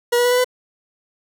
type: tone with pitch steps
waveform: 40% pulse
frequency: 480 / 485.3 / 490.7 / 496.1 / 501.5 Hz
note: B4 / B4 / B4 / B4 / B4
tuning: -49 / -30 / -11 / +8 / +26 cents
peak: -13 dBFS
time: 0.12-0.445 s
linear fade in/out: 10 ms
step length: 65 ms
effects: none